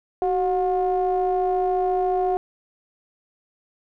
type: ring-modulated tone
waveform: triangle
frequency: 174.3 Hz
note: F3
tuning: 3 cents flat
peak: -14 dBFS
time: 0.22-2.37 s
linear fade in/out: 0 ms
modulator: 550 Hz
effects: none